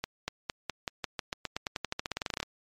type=accelerating click train; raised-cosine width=0.2 ms; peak=-14 dBFS; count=25; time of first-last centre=0.04-2.429 s; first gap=240 ms; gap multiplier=0.91; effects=MP3 64 kbps